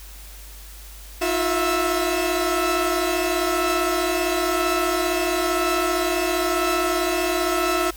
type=tone cluster; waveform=sawtooth; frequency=321.1 / 356.4 / 660 / 1319 Hz; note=E4 / F4 / E5 / E6; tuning=-45 / +35 / +2 / +1 cents; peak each=-24 / -19 / -22 / -24 dBFS; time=1.21-7.91 s; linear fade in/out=10 ms; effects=added 50 Hz sine -39 dBFS peak until 7.96 s + white hiss -44 dBFS RMS until 7.96 s